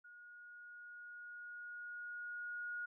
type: tone with level ramp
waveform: sine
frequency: 1442 Hz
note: F#6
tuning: 45 cents flat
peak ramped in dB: -55 to -40 dBFS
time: 0.04-2.86 s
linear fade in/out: 10 ms
effects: none